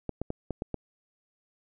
clicks, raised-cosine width 2 ms, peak -18 dBFS, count 6, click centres 0.093 / 0.216 / 0.304 / 0.507 / 0.621 / 0.743 s, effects none

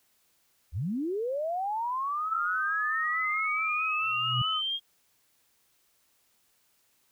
sine linear sweep, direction up, 61.74 to 3256 Hz, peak -28 dBFS, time 0.72-4.8 s, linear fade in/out 50 ms
sine tone with vibrato, 1263 Hz, D#6, 26 cents sharp, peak -30 dBFS, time 2.27-4.62 s, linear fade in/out 50 ms, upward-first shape sine, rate 4.6 Hz, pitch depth 43 cents each way
sine tone with exponential growth, 124.9 Hz, B2, 20 cents sharp, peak -24 dBFS, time 4-4.42 s, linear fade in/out 5 ms, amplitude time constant 90 ms
effects white hiss -69 dBFS RMS until 7.11 s

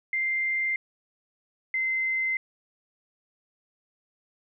sine tone pair in turn, 2093 / 2069 Hz, C7 / C7, 0 / -20 cents, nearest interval unison, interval 20 cents, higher first, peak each -24 dBFS, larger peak neither, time 0.13-0.76 / 1.74-2.37 s, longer neither, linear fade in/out 2 ms, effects none

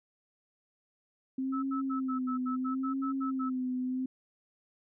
sine tone with vibrato, 261.6 Hz, C4, in tune, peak -30 dBFS, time 1.38-4.06 s, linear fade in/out 5 ms, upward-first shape sine, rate 0.74 Hz, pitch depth 57 cents each way
sine tone bursts, 1303 Hz, E6, 20 cents flat, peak -35 dBFS, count 11, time 1.52-3.5 s, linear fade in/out 20 ms, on 110 ms, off 77 ms
effects none

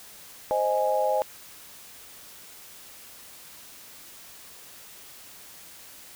sine chord, Ab major, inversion first, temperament equal, 523.3 / 622.3 / 830.6 Hz, C5 / Eb5 / Ab5, 0 / 0 / 0 cents, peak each -26 dBFS, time 0.51-1.22 s, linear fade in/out 0 ms, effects white hiss -47 dBFS RMS until 6.15 s

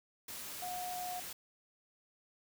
sine tone in noise, 723 Hz, F#5, 40 cents flat, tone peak -39 dBFS, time 0.62-1.2 s, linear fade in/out 5 ms, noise white, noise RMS -45 dBFS, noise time 0.28-1.33 s, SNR +3 dB, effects none

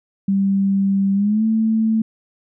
sine tone with pitch glide, 196 to 221.3 Hz, G3 to A3, 0 to +10 cents, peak -14 dBFS, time 0.28-2.02 s, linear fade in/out 5 ms, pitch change +210 cents, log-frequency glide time 1.14-1.44 s, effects none

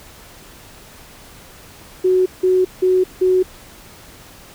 sine tone bursts, 370 Hz, F#4, in tune, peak -11 dBFS, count 4, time 2.04-3.43 s, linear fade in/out 10 ms, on 220 ms, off 170 ms, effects pink hiss -42 dBFS RMS until 4.54 s

